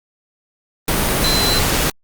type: tone in noise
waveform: sine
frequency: 4052 Hz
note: B7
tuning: 44 cents sharp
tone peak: -18 dBFS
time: 1.24-1.59 s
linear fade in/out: 2 ms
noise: pink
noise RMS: -17 dBFS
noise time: 0.88-1.9 s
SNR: -4 dB
effects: Opus 32 kbps